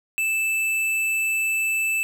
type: tone with hard clipping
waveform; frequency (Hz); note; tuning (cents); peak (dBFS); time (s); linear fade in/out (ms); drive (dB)
sine; 2637; E7; 0; -22; 0.18-2.03; 0; 12
effects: none